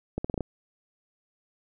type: accelerating click train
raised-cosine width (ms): 2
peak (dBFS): -16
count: 6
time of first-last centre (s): 0.18-0.407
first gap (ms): 65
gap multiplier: 0.82
effects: none